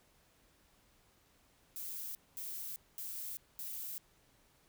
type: noise bursts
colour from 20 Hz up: violet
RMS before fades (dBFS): -43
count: 4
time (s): 1.76-3.98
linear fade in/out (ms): 0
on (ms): 390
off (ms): 220
effects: pink hiss -69 dBFS RMS until 4.68 s